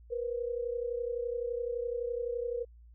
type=tone pair together; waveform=sine; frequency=473.2 / 505 Hz; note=A#4 / B4; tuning=+26 / +39 cents; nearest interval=minor second; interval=113 cents; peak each=-33 / -37 dBFS; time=0.1-2.65 s; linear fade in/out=20 ms; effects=added 58 Hz sine -52 dBFS peak until 2.94 s